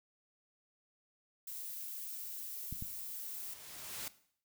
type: noise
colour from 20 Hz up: violet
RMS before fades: -44 dBFS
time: 1.47-3.54 s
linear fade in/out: 5 ms
type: noise with exponential growth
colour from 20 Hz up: white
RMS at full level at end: -41 dBFS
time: 2.42-4.08 s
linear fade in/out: 1 ms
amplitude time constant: 360 ms
type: clicks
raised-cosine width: 5 ms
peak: -30 dBFS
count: 2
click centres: 2.726 / 2.824 s
effects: noise-tail reverb RT60 0.6 s tail -17 dB re dry